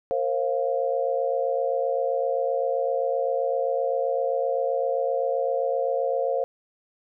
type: chord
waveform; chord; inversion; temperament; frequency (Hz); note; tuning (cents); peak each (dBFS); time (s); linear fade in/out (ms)
sine; Bb suspended second; none; equal with one note detuned; 466.2 / 533.9 / 698.5; Bb4 / C5 / F5; 0 / +35 / 0; -28 / -24 / -29; 0.11-6.44; 0
effects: none